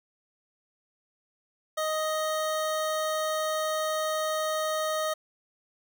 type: tone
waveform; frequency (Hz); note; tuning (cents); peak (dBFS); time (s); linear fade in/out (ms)
25% pulse; 624; D#5; +5; -23; 1.77-5.14; 10
effects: none